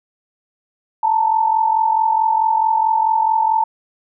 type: tone pair together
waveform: sine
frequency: 880 / 924.6 Hz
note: A5 / A#5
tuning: 0 / -14 cents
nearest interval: minor second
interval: 86 cents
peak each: -14 / -19 dBFS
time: 1.03-3.64 s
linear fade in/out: 5 ms
effects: none

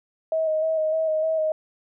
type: tone with vibrato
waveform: sine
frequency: 633 Hz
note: D#5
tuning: 30 cents sharp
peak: -20 dBFS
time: 0.32-1.52 s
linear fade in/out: 2 ms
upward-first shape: square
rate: 3.3 Hz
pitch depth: 21 cents each way
effects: none

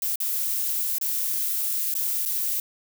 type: noise with dropouts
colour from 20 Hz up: violet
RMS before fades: -26 dBFS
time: 0.02-2.6 s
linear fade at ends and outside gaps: 2 ms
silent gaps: 0.157-0.202 / 0.984-1.012 / 1.941-1.951 / 2.253-2.259 s
effects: none

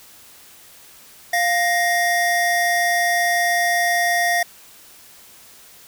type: tone pair together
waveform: square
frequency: 698.5 / 1870 Hz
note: F5 / A#6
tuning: 0 / +5 cents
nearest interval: octave + perfect fourth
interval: 1705 cents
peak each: -20 dBFS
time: 1.33-4.43 s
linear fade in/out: 5 ms
effects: white hiss -46 dBFS RMS until 5.87 s

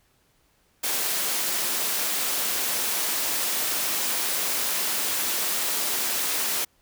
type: high-pass noise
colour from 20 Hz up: white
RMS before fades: -26 dBFS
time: 0.83-6.65 s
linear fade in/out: 10 ms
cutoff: 230 Hz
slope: 12 dB/octave
effects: pink hiss -65 dBFS RMS until 6.81 s

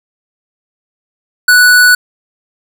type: tone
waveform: square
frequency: 1479 Hz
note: F#6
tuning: 1 cent flat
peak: -4 dBFS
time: 1.48-1.95 s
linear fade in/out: 5 ms
effects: none

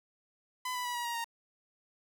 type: tone with pitch steps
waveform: sawtooth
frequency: 1007 / 990.8 / 974.9 / 959.3 / 943.9 / 928.8 Hz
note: B5 / B5 / B5 / A#5 / A#5 / A#5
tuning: +33 / +5 / -23 / +49 / +21 / -7 cents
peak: -30 dBFS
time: 0.65-1.244 s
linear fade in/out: 5 ms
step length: 99 ms
effects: none

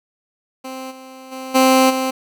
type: tone with level steps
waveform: 15% pulse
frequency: 261.6 Hz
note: C4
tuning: in tune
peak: -22 / -30 / -22 / -4 / -12 dBFS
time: 0.64-2.11 s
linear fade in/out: 10 ms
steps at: 0.9 / 1.31 / 1.54 / 1.89 s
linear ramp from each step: 20 ms
effects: none

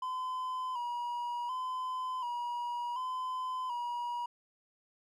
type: tone with vibrato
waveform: triangle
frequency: 990 Hz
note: B5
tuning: 4 cents sharp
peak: -32 dBFS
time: 0.02-4.26 s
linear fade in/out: 5 ms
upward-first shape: square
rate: 0.68 Hz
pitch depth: 52 cents each way
effects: none

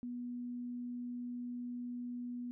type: tone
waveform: sine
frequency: 243.9 Hz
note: B3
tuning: 21 cents flat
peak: -39 dBFS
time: 0.03-2.51 s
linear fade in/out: 0 ms
effects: none

